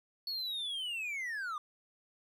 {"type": "linear sweep", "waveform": "triangle", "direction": "down", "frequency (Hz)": [4435, 1167], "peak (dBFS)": -34, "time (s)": [0.27, 1.58], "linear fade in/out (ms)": 2, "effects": []}